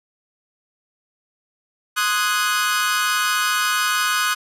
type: chord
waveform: sawtooth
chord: Ab dominant seventh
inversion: first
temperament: equal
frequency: 1046.5 / 1244.5 / 1480 / 1661.2 Hz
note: C6 / Eb6 / Gb6 / Ab6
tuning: 0 / 0 / 0 / 0 cents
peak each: -24 / -18 / -18 / -24 dBFS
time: 1.96-4.35 s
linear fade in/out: 20 ms
effects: resampled to 32000 Hz